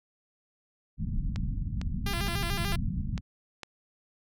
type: low-pass noise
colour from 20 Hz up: pink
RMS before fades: -31 dBFS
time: 0.97-3.21 s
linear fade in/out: 50 ms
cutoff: 230 Hz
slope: 48 dB/octave
type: click train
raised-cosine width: 0.2 ms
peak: -21 dBFS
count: 6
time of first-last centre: 1.36-3.633 s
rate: 2.2 Hz
type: tone with vibrato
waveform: 5% pulse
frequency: 370 Hz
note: F#4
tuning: in tune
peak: -21 dBFS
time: 2.06-2.76 s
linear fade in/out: 5 ms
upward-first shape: square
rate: 6.8 Hz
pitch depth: 140 cents each way
effects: none